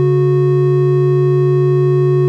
triangle tone pair together, 140 / 366.7 Hz, C#3 / F#4, +18 / -15 cents, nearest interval octave + perfect fourth, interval 1667 cents, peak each -10 dBFS, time 0-2.28 s, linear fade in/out 0 ms, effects none

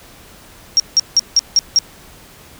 sine tone bursts, 5588 Hz, F8, in tune, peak -7 dBFS, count 6, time 0.77-1.788 s, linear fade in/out 0 ms, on 28 ms, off 170 ms, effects pink hiss -42 dBFS RMS until 2.59 s

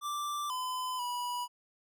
square tone with pitch steps, 1175 / 1014 / 977 Hz, D6 / B5 / B5, +1 / +45 / -19 cents, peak -34 dBFS, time 0.01-1.48 s, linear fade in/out 50 ms, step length 490 ms, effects none

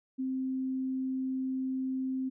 sine tone, 261.6 Hz, C4, in tune, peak -30 dBFS, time 0.18-2.3 s, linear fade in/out 20 ms, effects none

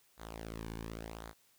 sawtooth tone with flanger, 55.6 Hz, A1, 19 cents sharp, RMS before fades -45 dBFS, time 0.17-1.34 s, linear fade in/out 50 ms, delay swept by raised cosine 0.36 to 1.56 ms, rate 0.89 Hz, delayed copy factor -0.7, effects white hiss -69 dBFS RMS until 1.58 s

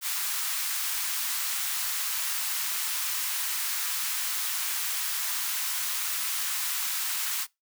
white high-pass noise, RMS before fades -30 dBFS, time 0.01-7.47 s, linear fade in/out 50 ms, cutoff 970 Hz, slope 24 dB/octave, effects noise-tail reverb RT60 0.2 s tail -23 dB re dry

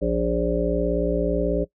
harmonic tone with a mistuned harmonic, 58.3 Hz, A#1, 1 cent sharp, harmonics 1 / 3 / 5 / 7 / 9 / 10, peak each -27 / -27 / -27 / -27 / -27 / -27 dBFS, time 0.01-1.65 s, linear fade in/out 20 ms, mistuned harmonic 1, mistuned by -49 cents, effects noise-tail reverb RT60 0.1 s tail -19 dB re dry

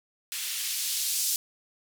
violet noise with band-pass filter sweep, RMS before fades -30 dBFS, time 0.32-1.36 s, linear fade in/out 0 ms, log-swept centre 2200 to 5300 Hz, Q 1, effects none

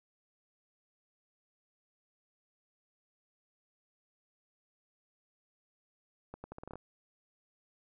accelerating click train, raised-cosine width 1 ms, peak -30 dBFS, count 9, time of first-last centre 6.34-6.756 s, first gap 100 ms, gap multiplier 0.8, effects none

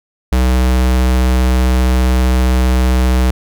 square tone, 63.2 Hz, B1, 41 cents sharp, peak -10 dBFS, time 0.32-3.31 s, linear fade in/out 5 ms, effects none

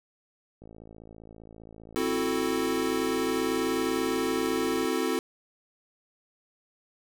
click train, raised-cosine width 2 ms, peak -34 dBFS, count 234, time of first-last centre 0.62-4.849 s, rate 55.1 Hz
square chord, F# half-diminished seventh, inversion second, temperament equal, 261.6 / 329.6 / 370 / 440 Hz, C4 / E4 / F#4 / A4, 0 / 0 / 0 / 0 cents, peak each -32 dBFS, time 1.96-5.19 s, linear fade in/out 0 ms
effects none

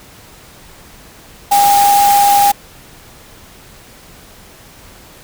sine tone in noise, 809 Hz, G#5, 46 cents flat, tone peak -7 dBFS, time 1.51-2.52 s, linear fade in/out 10 ms, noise white, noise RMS -18 dBFS, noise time 1.51-2.52 s, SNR +8 dB, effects pink hiss -40 dBFS RMS until 5.23 s

